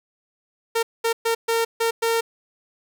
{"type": "tone bursts at uneven times", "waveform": "sawtooth", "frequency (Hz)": 458, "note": "A#4", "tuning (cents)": -31, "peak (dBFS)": -15, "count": 6, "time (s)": [[0.75, 0.83], [1.04, 1.13], [1.25, 1.35], [1.48, 1.65], [1.8, 1.91], [2.02, 2.21]], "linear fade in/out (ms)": 10, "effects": []}